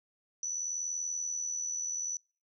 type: tone with amplitude modulation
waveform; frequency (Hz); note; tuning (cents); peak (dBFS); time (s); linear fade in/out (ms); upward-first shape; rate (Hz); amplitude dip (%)
sine; 5950; F#8; +9; -30; 0.43-2.17; 2; sine; 80.6; 55
effects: noise-tail reverb RT60 0.4 s tail -26 dB re dry